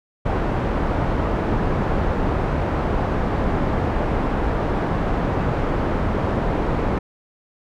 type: low-pass noise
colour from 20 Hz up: pink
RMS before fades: -21 dBFS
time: 0.25-6.99 s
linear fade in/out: 10 ms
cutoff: 1100 Hz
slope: 12 dB/octave
effects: none